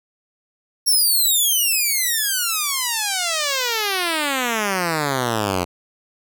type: exponential sweep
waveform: 5% pulse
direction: down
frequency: 5600 to 86.2 Hz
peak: -8 dBFS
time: 0.86-5.65 s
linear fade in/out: 20 ms
effects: none